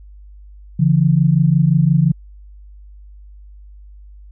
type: tone pair together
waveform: sine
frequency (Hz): 142.55 / 168.3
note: C#3 / E3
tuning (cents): +49 / +36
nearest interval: minor third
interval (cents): 287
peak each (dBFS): -13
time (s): 0.79-2.12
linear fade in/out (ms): 10
effects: added 50 Hz sine -37 dBFS peak until 4.31 s